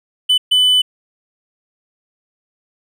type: tone bursts at uneven times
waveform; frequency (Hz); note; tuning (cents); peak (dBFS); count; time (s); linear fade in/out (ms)
triangle; 3000; F#7; +23; -8; 2; 0.29-0.38 / 0.51-0.82; 10
effects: none